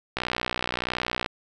click train, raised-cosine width 0.3 ms, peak -10 dBFS, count 68, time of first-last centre 0.17-1.261 s, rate 61.4 Hz, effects none

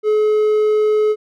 triangle tone, 426.8 Hz, G#4, 47 cents sharp, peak -10 dBFS, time 0.03-1.16 s, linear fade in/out 50 ms, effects none

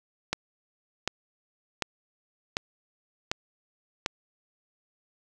click train, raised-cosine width 0.2 ms, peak -9 dBFS, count 6, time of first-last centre 0.33-4.061 s, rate 1.34 Hz, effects none

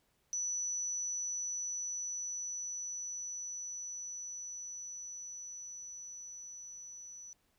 sine tone with level ramp, 5940 Hz, F#8, 6 cents sharp, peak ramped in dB -33 to -47 dBFS, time 0.33-7.33 s, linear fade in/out 0 ms, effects pink hiss -75 dBFS RMS until 7.58 s

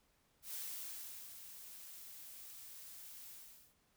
blue noise with ADSR envelope, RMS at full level -44 dBFS, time 0.42-3.75 s, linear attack 110 ms, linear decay 780 ms, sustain -9 dB, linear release 440 ms, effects pink hiss -75 dBFS RMS until 3.96 s

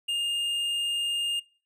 sine tone with tanh clipping, 2822 Hz, F7, 17 cents sharp, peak -27 dBFS, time 0.08-1.4 s, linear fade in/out 10 ms, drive 8 dB, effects noise-tail reverb RT60 0.4 s tail -22 dB re dry

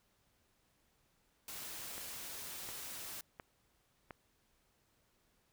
white noise, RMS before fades -46 dBFS, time 1.48-3.21 s, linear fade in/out 2 ms
click train, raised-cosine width 0.5 ms, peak -31 dBFS, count 4, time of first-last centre 1.98-4.108 s, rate 1.41 Hz
effects pink hiss -75 dBFS RMS until 5.52 s

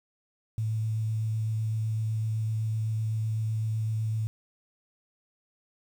sine tone with vibrato, 110 Hz, A2, in tune, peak -26 dBFS, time 0.58-4.27 s, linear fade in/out 0 ms, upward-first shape square, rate 7.9 Hz, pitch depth 9 cents each way, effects 9-bit

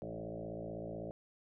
sine tone with frequency modulation, 370 Hz, F#4, in tune, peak -40 dBFS, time 0.02-1.11 s, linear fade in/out 0 ms, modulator 56 Hz, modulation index 4.9, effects none

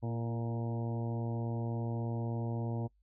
harmonic tone with a mistuned harmonic, 116.54 Hz, A#2, in tune, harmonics 1 / 2 / 3 / 4 / 5 / 6 / 7 / 8, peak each -34 / -40 / -44 / -46 / -48 / -50 / -51 / -52 dBFS, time 0.02-2.88 s, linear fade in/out 20 ms, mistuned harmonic 3, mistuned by -24 cents, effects noise-tail reverb RT60 0.1 s tail -25 dB re dry + added 50 Hz sine -67 dBFS peak until 3.02 s

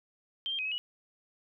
sine tone with pitch steps, 3158 / 3189 / 2522 / 2566 / 2922 Hz, G7 / G7 / D#7 / E7 / F#7, +12 / +29 / +23 / -47 / -22 cents, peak -31 dBFS, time 0.46-0.78 s, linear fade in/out 0 ms, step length 64 ms, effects none

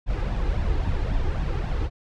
brown noise with flanger, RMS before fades -24 dBFS, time 0.06-1.9 s, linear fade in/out 50 ms, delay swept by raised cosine 1.1 to 2.5 ms, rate 3.7 Hz, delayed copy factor +0.6, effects low-pass 4000 Hz 12 dB/octave

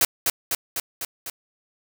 white noise with echo, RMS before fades -18 dBFS, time 0.01-0.05 s, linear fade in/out 2 ms, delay 250 ms, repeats 5, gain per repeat -3 dB, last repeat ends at 1.3 s, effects none

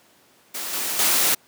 white noise with level steps, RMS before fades -30 / -26 / -19 dBFS, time 0.54-1.35 s, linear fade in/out 10 ms, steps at 0.73 / 0.99 s, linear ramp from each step 2 ms, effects pink hiss -56 dBFS RMS until 1.47 s + high-pass 200 Hz 12 dB/octave

